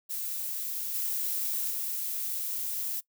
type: noise with level steps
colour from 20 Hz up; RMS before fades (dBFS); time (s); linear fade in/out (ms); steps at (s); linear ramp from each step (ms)
violet; -34 / -31 / -33; 0.09-3.01; 20; 0.94 / 1.7; 5
effects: noise-tail reverb RT60 0.1 s tail -21 dB re dry